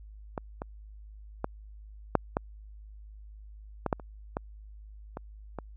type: clicks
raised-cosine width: 1 ms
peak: -18 / -21 / -15 / -6 / -12 / -14 / -11 / -30 / -16 / -22 / -21 dBFS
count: 11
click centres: 0.378 / 0.619 / 1.444 / 2.153 / 2.369 / 3.863 / 3.928 / 3.998 / 4.369 / 5.171 / 5.587 s
effects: added 52 Hz sine -45 dBFS peak until 5.76 s